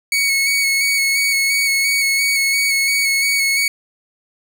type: tone with vibrato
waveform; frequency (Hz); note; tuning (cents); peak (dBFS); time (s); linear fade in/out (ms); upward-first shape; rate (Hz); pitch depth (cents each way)
sawtooth; 2217; C#7; 0; -11; 0.12-3.68; 2; square; 2.9; 20
effects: none